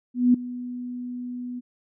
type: tone with ADSR envelope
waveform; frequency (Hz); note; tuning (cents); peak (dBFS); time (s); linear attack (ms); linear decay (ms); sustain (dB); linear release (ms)
sine; 246.6; B3; -2; -12; 0.14-1.61; 200; 6; -18; 27
effects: none